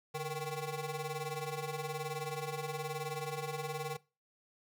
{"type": "ring-modulated tone", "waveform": "20% pulse", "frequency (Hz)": 311.1, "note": "D#4", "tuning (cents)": 0, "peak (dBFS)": -29, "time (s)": [0.14, 3.97], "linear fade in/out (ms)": 10, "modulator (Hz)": 165, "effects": ["noise-tail reverb RT60 0.3 s tail -21 dB re dry"]}